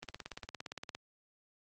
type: click train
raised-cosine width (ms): 0.2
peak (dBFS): -24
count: 17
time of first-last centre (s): 0.03-0.95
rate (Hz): 17.4
effects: high-pass 80 Hz 12 dB/octave + Opus 24 kbps